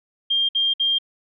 sine tone bursts, 3200 Hz, G7, 35 cents sharp, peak -17 dBFS, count 3, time 0.3-0.986 s, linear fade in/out 10 ms, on 190 ms, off 58 ms, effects none

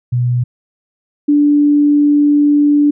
sine tone pair in turn, 122.8 / 292.1 Hz, B2 / D4, -9 / -9 cents, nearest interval octave + minor third, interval 1500 cents, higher second, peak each -11 / -7 dBFS, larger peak second, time 0.12-0.44 / 1.28-2.91 s, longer second, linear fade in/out 10 ms, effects none

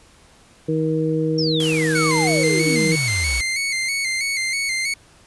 harmonic tone, 158.3 Hz, D#3, 30 cents sharp, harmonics 1 / 2 / 3, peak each -22 / -22 / -22 dBFS, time 0.68-2.96 s, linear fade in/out 10 ms
sine exponential sweep, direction down, 5590 to 55 Hz, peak -22 dBFS, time 1.38-3.41 s, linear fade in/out 5 ms
white noise, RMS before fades -29 dBFS, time 1.6-3.41 s, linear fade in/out 0 ms
sawtooth tone with vibrato, 2154 Hz, C7, 50 cents sharp, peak -17 dBFS, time 1.95-4.94 s, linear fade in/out 5 ms, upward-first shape square, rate 3.1 Hz, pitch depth 52 cents each way
effects pink hiss -51 dBFS RMS until 5.26 s + resampled to 24000 Hz

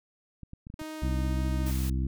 clicks, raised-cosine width 5 ms, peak -30 dBFS, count 6, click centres 0.433 / 0.534 / 0.669 / 0.701 / 0.741 / 0.816 s
sawtooth tone with vibrato, 310.3 Hz, D#4, 5 cents flat, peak -33 dBFS, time 0.79-1.71 s, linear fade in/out 5 ms, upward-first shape sine, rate 1.9 Hz, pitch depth 10 cents each way
harmonic tone, 65 Hz, C2, 11 cents flat, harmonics 1 / 2 / 3 / 4 / 5, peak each -27 / -33 / -37 / -39 / -41 dBFS, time 1.02-2.07 s, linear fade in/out 5 ms
white noise, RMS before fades -41 dBFS, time 1.66-1.9 s, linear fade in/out 5 ms
effects none

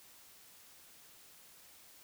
silence, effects white hiss -59 dBFS RMS until 2.03 s

